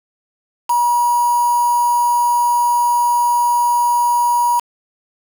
sine tone with quantisation, 960 Hz, B5, 49 cents flat, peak -12 dBFS, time 0.69-4.6 s, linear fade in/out 10 ms, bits 4, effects none

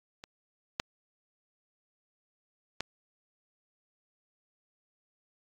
clicks, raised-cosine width 0.2 ms, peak -26 / -11 / -14 dBFS, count 3, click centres 0.239 / 0.799 / 2.806 s, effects AAC 64 kbps

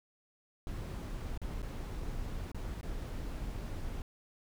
brown noise with dropouts, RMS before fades -39 dBFS, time 0.67-4.02 s, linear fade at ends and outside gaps 1 ms, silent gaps 1.376-1.416 / 1.62-1.628 / 2.517-2.546 / 2.812-2.83 s, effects none

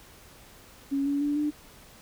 sine tone with pitch steps, 277.2 / 283.8 / 290.6 / 297.6 Hz, C#4 / C#4 / D4 / D4, 0 / +41 / -18 / +23 cents, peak -24 dBFS, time 0.91-1.51 s, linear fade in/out 20 ms, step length 150 ms, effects pink hiss -52 dBFS RMS until 2.01 s

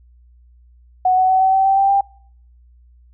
sine tone with pitch steps, 740 / 747.3 / 754.7 / 762.1 / 769.6 / 777.2 / 784.9 / 792.7 Hz, F#5 / F#5 / F#5 / G5 / G5 / G5 / G5 / G5, 0 / +17 / +34 / -49 / -32 / -15 / +2 / +19 cents, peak -11 dBFS, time 1.05-2.01 s, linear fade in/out 5 ms, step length 120 ms, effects noise-tail reverb RT60 0.6 s tail -26 dB re dry + added 60 Hz sine -46 dBFS peak until 3.13 s

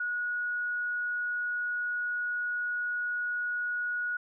sine tone, 1456 Hz, F#6, 28 cents flat, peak -29 dBFS, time 0-4.17 s, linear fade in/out 5 ms, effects none

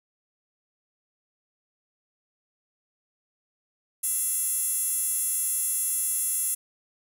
15% pulse tone with high-pass filter, 683 Hz, F5, 39 cents flat, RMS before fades -27 dBFS, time 4.03-6.55 s, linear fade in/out 10 ms, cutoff 9800 Hz, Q 5.8, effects none

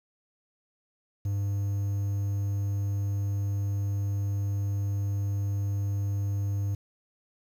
triangle tone with quantisation, 100 Hz, G2, 35 cents sharp, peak -24 dBFS, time 1.25-6.75 s, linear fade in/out 5 ms, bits 9, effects none

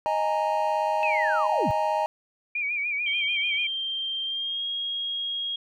triangle chord, D# suspended fourth, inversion none, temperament equal with one note detuned, 622.3 / 830.6 / 928 Hz, D#5 / G#5 / A#5, 0 / 0 / -8 cents, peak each -25 dBFS, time 0.06-2.06 s, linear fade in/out 0 ms
sine linear sweep, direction down, 2637 to 69.3 Hz, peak -25 dBFS, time 1.03-1.71 s, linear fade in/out 0 ms
sine tone with vibrato, 2349 Hz, D7, in tune, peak -25 dBFS, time 2.55-3.67 s, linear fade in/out 5 ms, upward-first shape sine, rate 6.8 Hz, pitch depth 80 cents each way
sine tone with pitch glide, 3164 to 3274 Hz, G7 to G#7, +15 to -25 cents, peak -27 dBFS, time 3.06-5.56 s, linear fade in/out 5 ms, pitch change +60 cents, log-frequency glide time 4.25-4.64 s
effects none

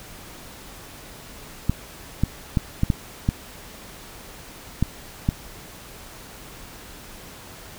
clicks, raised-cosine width 5 ms, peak -6 dBFS, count 8, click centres 1.696 / 2.236 / 2.572 / 2.834 / 2.902 / 3.289 / 4.826 / 5.289 s, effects pink hiss -42 dBFS RMS until 7.78 s

